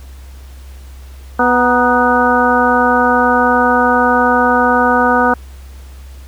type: harmonic tone with a mistuned harmonic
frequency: 247.4 Hz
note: B3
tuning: 3 cents sharp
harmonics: 1 / 2 / 3 / 4 / 5 / 6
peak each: -16 / -16 / -16 / -16 / -16 / -16 dBFS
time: 1.39-5.34 s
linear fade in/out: 5 ms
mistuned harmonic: 4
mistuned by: -76 cents
effects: added 66 Hz sine -31 dBFS peak until 6.27 s + pink hiss -45 dBFS RMS until 6.27 s